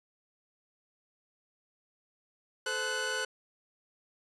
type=tone cluster; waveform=sawtooth; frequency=434.2 / 516 / 1485 Hz; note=A4 / C5 / F#6; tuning=-23 / -24 / +6 cents; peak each=-35 / -34 / -29 dBFS; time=2.66-3.25 s; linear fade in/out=5 ms; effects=resampled to 22050 Hz